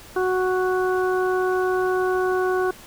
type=harmonic tone; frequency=370 Hz; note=F#4; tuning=in tune; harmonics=1 / 2 / 3 / 4; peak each=-20 / -28 / -29 / -29 dBFS; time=0.16-2.71 s; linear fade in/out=5 ms; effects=pink hiss -44 dBFS RMS until 2.86 s